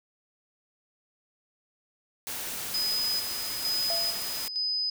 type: noise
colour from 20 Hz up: white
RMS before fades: -35 dBFS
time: 2.27-4.48 s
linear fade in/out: 0 ms
type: tone with tremolo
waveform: sine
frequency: 5010 Hz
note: D#8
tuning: 11 cents sharp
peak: -26 dBFS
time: 2.74-4.9 s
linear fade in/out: 5 ms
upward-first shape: square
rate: 1.1 Hz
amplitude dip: 60%
type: tone with exponential decay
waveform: sine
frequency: 673 Hz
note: E5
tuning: 36 cents sharp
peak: -30 dBFS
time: 3.9-4.46 s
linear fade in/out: 2 ms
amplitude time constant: 120 ms
effects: none